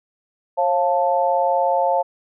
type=chord; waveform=sine; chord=Db augmented; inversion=none; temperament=equal with one note detuned; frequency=541.1 / 698.5 / 880 Hz; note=Db5 / F5 / A5; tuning=-42 / 0 / 0 cents; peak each=-20 dBFS; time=0.57-2.03 s; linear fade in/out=20 ms; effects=none